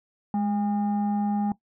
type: tone pair together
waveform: sine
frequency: 207.7 / 810.9 Hz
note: G#3 / G#5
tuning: 0 / -42 cents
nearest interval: 2 octaves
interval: 2358 cents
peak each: -22 / -28 dBFS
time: 0.34-1.52 s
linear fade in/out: 2 ms
effects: noise-tail reverb RT60 0.1 s tail -18 dB re dry + tanh soft clip ceiling -18 dBFS